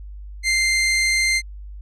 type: tone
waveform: sawtooth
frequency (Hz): 2091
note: C7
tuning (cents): -2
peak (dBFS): -13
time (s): 0.43-1.42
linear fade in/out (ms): 50
effects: added 50 Hz sine -33 dBFS peak until 1.81 s + resampled to 22050 Hz